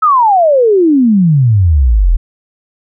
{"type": "exponential sweep", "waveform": "sine", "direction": "down", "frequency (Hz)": [1315, 37.91], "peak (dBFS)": -5, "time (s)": [0.02, 2.17], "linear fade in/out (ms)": 10, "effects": []}